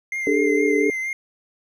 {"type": "tone with vibrato", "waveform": "triangle", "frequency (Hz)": 2093, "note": "C7", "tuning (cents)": 0, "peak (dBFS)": -22, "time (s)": [0.12, 1.13], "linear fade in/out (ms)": 2, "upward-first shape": "triangle", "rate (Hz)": 4.3, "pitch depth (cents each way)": 34}
{"type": "chord", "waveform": "sine", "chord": "D suspended fourth", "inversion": "none", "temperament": "equal with one note detuned", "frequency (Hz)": [293.7, 401.4, 440], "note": ["D4", "G4", "A4"], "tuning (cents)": [0, 41, 0], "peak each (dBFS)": -21, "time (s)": [0.27, 0.9], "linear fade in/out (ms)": 2}
{"effects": []}